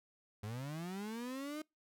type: linear sweep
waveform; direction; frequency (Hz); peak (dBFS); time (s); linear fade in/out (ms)
35% pulse; up; 100 to 311.6; -39; 0.43-1.62; 5
effects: noise-tail reverb RT60 0.2 s tail -26 dB re dry